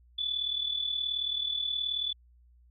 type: tone with amplitude modulation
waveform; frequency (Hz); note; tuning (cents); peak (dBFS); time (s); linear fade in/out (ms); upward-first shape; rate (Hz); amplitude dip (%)
sine; 3467; A7; -26; -26; 0.18-2.13; 10; sine; 38.7; 65
effects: added 60 Hz sine -57 dBFS peak until 2.7 s